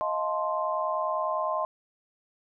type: chord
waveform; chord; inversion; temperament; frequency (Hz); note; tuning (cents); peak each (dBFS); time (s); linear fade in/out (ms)
sine; F dominant seventh; third; just; 628.6 / 698.5 / 873.1 / 1047.7; Eb5 / F5 / A5 / C6; +18 / 0 / -14 / +2; -30 / -35 / -35 / -29; 0.01-1.65; 0
effects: none